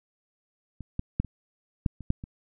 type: clicks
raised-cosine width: 5 ms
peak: -26 / -16 / -11 / -29 / -11 / -28 / -10 / -25 dBFS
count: 8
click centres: 0.807 / 0.994 / 1.2 / 1.247 / 1.862 / 2.007 / 2.104 / 2.239 s
effects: none